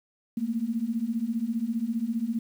sine beating tone pair, 220 / 235 Hz, A3 / A#3, 0 / +14 cents, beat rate 15 Hz, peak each -30 / -28 dBFS, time 0.37-2.39 s, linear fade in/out 5 ms, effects 9-bit

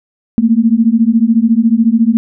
sine beating tone pair, 220.8 / 234.8 Hz, A3 / A#3, +6 / +13 cents, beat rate 14 Hz, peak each -10 dBFS, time 0.38-2.17 s, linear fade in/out 0 ms, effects none

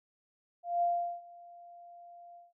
sine tone with ADSR envelope, 695 Hz, F5, 9 cents flat, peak -25 dBFS, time 0.63-2.53 s, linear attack 190 ms, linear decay 390 ms, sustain -24 dB, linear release 170 ms, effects none

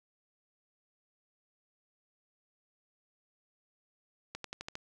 accelerating click train, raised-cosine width 0.2 ms, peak -22 dBFS, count 6, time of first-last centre 4.35-4.754 s, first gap 93 ms, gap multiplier 0.93, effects none

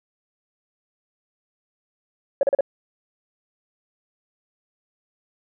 sine tone bursts, 554.4 Hz, C#5, in tune, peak -13 dBFS, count 4, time 2.41-2.608 s, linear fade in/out 2 ms, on 21 ms, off 38 ms, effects tanh soft clip ceiling -10 dBFS

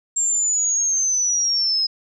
sine linear sweep, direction down, 7440 to 5070 Hz, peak -17 dBFS, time 0.16-1.87 s, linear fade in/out 10 ms, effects none

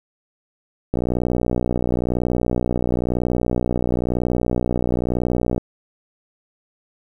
click train, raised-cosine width 2 ms, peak -7 dBFS, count 284, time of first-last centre 0.94-5.579 s, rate 61 Hz, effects 8-bit

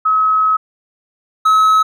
sine / triangle tone pair in turn, 1281 / 1285.8 Hz, E6 / E6, -50 / -43 cents, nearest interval unison, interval 7 cents, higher second, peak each -10 / -6 dBFS, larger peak second, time 0.05-0.57 / 1.45-1.83 s, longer first, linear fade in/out 10 ms, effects none

